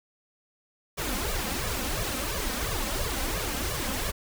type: noise with flanger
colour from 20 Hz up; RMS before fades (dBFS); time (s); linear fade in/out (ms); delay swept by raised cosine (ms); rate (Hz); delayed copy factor
pink; -30; 0.97-4.12; 20; 1.7 to 3.9; 2.9; +0.8
effects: none